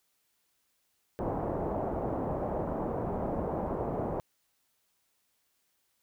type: low-pass noise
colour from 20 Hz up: white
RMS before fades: -33 dBFS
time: 1.19-4.2 s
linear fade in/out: 0 ms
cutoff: 770 Hz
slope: 24 dB/octave
effects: white hiss -75 dBFS RMS until 6.02 s